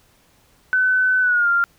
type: tone with pitch glide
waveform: sine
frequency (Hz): 1511 to 1393.6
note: F#6 to F6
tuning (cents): +36 to -4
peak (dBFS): -14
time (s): 0.73-1.64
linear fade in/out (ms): 0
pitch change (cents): -140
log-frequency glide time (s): 1.21-1.49
effects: pink hiss -57 dBFS RMS until 1.78 s